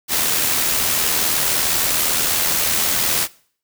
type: noise with amplitude modulation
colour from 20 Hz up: white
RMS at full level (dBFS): -17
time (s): 0.08-3.28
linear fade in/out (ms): 50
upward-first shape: sine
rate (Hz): 79.5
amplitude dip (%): 35
effects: noise-tail reverb RT60 0.5 s tail -21 dB re dry